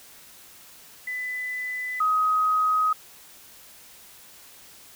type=tone pair in turn; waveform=sine; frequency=2000 / 1259.9 Hz; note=B6 / D#6; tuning=+21 / +21 cents; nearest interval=minor sixth; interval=800 cents; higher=first; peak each=-28 / -19 dBFS; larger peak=second; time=1.07-2 / 2-2.93 s; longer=neither; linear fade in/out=5 ms; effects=white hiss -49 dBFS RMS until 4.95 s